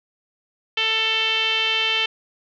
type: tone with low-pass filter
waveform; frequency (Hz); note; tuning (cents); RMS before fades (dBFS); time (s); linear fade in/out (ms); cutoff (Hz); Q
5% pulse; 443.4; A4; +13; -21; 0.77-2.06; 5; 3000; 5.4
effects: none